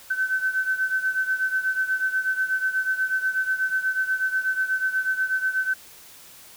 sine beating tone pair, 1526 / 1534.2 Hz, G6 / G6, -47 / -38 cents, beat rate 8.2 Hz, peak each -23 / -27 dBFS, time 0.1-5.74 s, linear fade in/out 10 ms, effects white hiss -47 dBFS RMS until 6.56 s

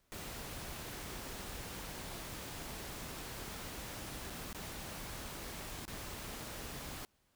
pink noise with dropouts, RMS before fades -45 dBFS, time 0.12-7.05 s, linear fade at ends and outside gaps 0 ms, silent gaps 4.299-4.303 / 4.529-4.547 / 5.853-5.879 s, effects pink hiss -75 dBFS RMS until 7.35 s

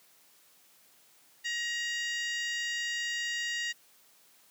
harmonic tone with a mistuned harmonic, 945 Hz, A#5, 23 cents sharp, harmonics 2 / 3 / 4 / 5 / 6 / 7 / 8, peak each -33 / -38 / -42 / -44 / -47 / -45 / -47 dBFS, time 1.44-3.73 s, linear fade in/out 20 ms, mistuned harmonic 7, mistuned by +40 cents, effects white hiss -62 dBFS RMS until 4.5 s + high-pass 150 Hz 12 dB/octave

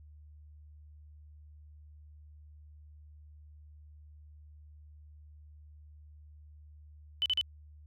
sine tone bursts, 3006 Hz, F#7, 27 cents sharp, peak -26 dBFS, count 3, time 7.22-7.412 s, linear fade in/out 0 ms, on 38 ms, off 39 ms, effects added 75 Hz sine -51 dBFS peak until 7.86 s

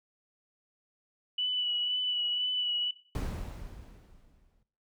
sine tone with vibrato, 2960 Hz, F#7, in tune, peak -28 dBFS, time 1.38-2.91 s, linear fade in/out 5 ms, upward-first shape sine, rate 2 Hz, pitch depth 22 cents each way
brown noise with exponential decay, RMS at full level -30 dBFS, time 3.15-4.63 s, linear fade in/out 1 ms, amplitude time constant 320 ms
effects noise-tail reverb RT60 0.5 s tail -18 dB re dry

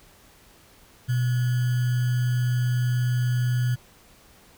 sine tone with sample-and-hold, 123.47 Hz, B2, in tune, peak -20 dBFS, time 1.08-3.76 s, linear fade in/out 20 ms, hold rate 1575 Hz, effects pink hiss -54 dBFS RMS until 4.57 s

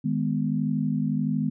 sine chord, G# minor, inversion second, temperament just, 155.74 / 207.7 / 249.2 Hz, D#3 / G#3 / B3, +2 / 0 / +16 cents, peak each -27 dBFS, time 0.04-1.5 s, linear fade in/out 10 ms, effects none

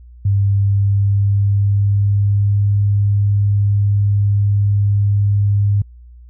sine tone with pitch glide, 99.6 to 101.58 Hz, G2 to G#2, +28 to -38 cents, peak -11 dBFS, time 0.25-5.82 s, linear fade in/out 5 ms, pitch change +34 cents, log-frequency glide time 0.53-2.67 s, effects added 60 Hz sine -37 dBFS peak until 6.29 s

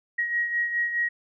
sine beating tone pair, 1894 / 1898.8 Hz, A#6 / A#6, +27 / +31 cents, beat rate 4.8 Hz, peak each -24 / -32 dBFS, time 0.18-1.09 s, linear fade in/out 10 ms, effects none

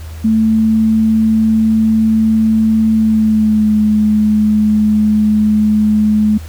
sine tone with pitch glide, 220.6 to 213.1 Hz, A3 to G#3, +5 to +45 cents, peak -8 dBFS, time 0.24-6.38 s, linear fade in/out 10 ms, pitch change -60 cents, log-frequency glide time 2.94-3.75 s, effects added 80 Hz sine -25 dBFS peak until 6.48 s + pink hiss -39 dBFS RMS until 6.48 s

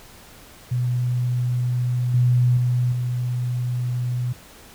sine tone with level steps, 123.47 Hz, B2, in tune, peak -19 / -14 / -17 / -21 dBFS, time 0.71-4.33 s, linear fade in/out 10 ms, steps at 2.14 / 2.57 / 2.92 s, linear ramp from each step 2 ms, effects pink hiss -46 dBFS RMS until 4.74 s

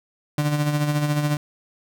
35% pulse tone with tremolo, 148 Hz, D3, 14 cents sharp, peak -16 dBFS, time 0.38-1.37 s, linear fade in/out 2 ms, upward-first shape sine, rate 14 Hz, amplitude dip 50%, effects none

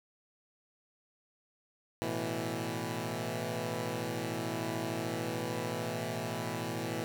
10% pulse chord, A suspended second, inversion none, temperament equal, 110 / 123.47 / 164.81 Hz, A2 / B2 / E3, 0 / 0 / 0 cents, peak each -30 dBFS, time 2.02-7.04 s, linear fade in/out 0 ms, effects none

